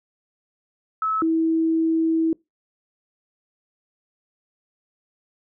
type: tone pair in turn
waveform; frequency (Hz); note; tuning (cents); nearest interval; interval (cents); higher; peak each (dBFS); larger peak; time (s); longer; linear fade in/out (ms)
sine; 1298 / 324.5; E6 / E4; -27 / -27; 2 octaves; 2400; first; -20 / -17; second; 1.02-1.22 / 1.22-2.33; second; 2
effects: noise-tail reverb RT60 0.2 s tail -24 dB re dry